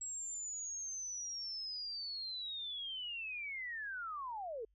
sine linear sweep, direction down, 7700 to 418.1 Hz, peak -40 dBFS, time 0.01-4.65 s, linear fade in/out 5 ms, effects added 50 Hz sine -70 dBFS peak until 4.74 s

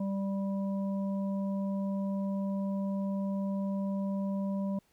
harmonic tone, 196 Hz, G3, in tune, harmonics 1 / 3 / 5, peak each -30 / -40 / -47 dBFS, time 0-4.79 s, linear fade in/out 5 ms, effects pink hiss -70 dBFS RMS until 4.92 s

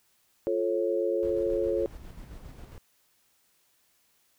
sine chord, F augmented, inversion none, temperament just, 349.2 / 436.5 / 545.7 Hz, F4 / A4 / C#5, 0 / -14 / -27 cents, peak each -29 dBFS, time 0.47-1.86 s, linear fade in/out 0 ms
brown noise with tremolo, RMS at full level -43 dBFS, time 1.23-2.78 s, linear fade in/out 0 ms, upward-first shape square, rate 7.4 Hz, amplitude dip 35%
effects white hiss -68 dBFS RMS until 4.38 s

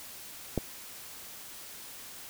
clicks, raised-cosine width 2 ms, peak -14 / -30 dBFS, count 2, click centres 0.577 / 0.586 s, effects white hiss -46 dBFS RMS until 2.29 s

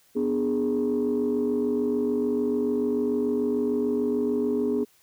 sine chord, G# diminished, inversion first, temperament equal, 246.9 / 293.7 / 415.3 Hz, B3 / D4 / G#4, 0 / 0 / 0 cents, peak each -25 / -28 / -24 dBFS, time 0.15-4.85 s, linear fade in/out 20 ms, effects tanh soft clip ceiling -17 dBFS + white hiss -61 dBFS RMS until 5.02 s

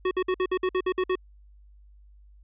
square tone bursts, 370 Hz, F#4, in tune, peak -23 dBFS, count 10, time 0.05-1.155 s, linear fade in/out 5 ms, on 61 ms, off 55 ms, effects added 50 Hz sine -50 dBFS peak until 2.43 s + resampled to 8000 Hz

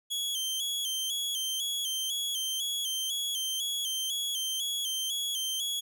sawtooth tone with vibrato, 3239 Hz, G#7, 44 cents flat, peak -27 dBFS, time 0.1-5.81 s, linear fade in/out 20 ms, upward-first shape square, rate 2 Hz, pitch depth 59 cents each way, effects none

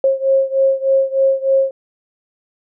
sine beating tone pair, 537 / 540.3 Hz, C5 / C#5, +45 / -44 cents, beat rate 3.3 Hz, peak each -14 / -16 dBFS, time 0.04-1.71 s, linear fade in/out 2 ms, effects none

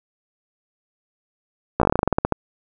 slowing click train, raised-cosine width 1 ms, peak -3 dBFS, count 15, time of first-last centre 1.8-2.323 s, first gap 15 ms, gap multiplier 1.13, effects none

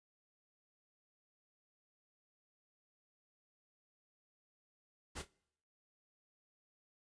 pink noise with echo, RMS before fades -44 dBFS, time 5.15-5.23 s, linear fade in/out 20 ms, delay 27 ms, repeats 3, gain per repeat -12 dB, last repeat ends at 5.311 s, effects noise-tail reverb RT60 0.8 s tail -26 dB re dry + resampled to 22050 Hz

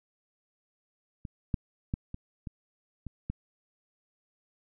clicks, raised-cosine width 5 ms, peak -26 / -15 / -17 / -25 / -25 / -26 / -20 dBFS, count 7, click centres 1.252 / 1.542 / 1.939 / 2.144 / 2.472 / 3.067 / 3.3 s, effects none

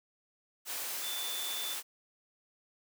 sine tone in noise, 3520 Hz, A7, in tune, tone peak -38 dBFS, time 1.01-1.77 s, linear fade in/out 50 ms, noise white, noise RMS -38 dBFS, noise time 0.65-1.83 s, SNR -3 dB, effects high-pass 400 Hz 12 dB/octave

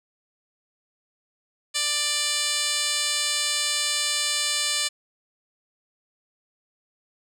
10% pulse tone with band-pass filter, 590 Hz, D5, 8 cents sharp, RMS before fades -25 dBFS, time 1.74-4.89 s, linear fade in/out 20 ms, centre 5900 Hz, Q 3.2, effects none

